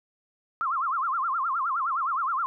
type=tone with vibrato; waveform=sine; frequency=1200 Hz; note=D6; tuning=37 cents sharp; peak=-24 dBFS; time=0.61-2.46 s; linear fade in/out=0 ms; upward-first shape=sine; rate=9.6 Hz; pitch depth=260 cents each way; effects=none